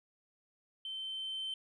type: tone with level ramp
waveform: sine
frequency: 3093 Hz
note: G7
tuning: 24 cents flat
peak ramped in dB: -38 to -34 dBFS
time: 0.85-1.54 s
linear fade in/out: 2 ms
effects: tanh soft clip ceiling -34 dBFS